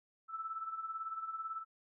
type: tone with tremolo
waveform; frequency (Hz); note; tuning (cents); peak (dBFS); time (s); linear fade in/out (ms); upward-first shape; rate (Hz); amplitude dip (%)
sine; 1318.5; E6; 0; -36; 0.28-1.65; 50; sine; 18; 65
effects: none